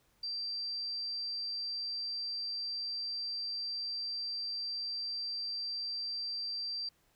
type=tone; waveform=sine; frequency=4699 Hz; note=D8; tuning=in tune; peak=-35 dBFS; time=0.23-6.89 s; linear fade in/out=5 ms; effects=pink hiss -71 dBFS RMS until 7.15 s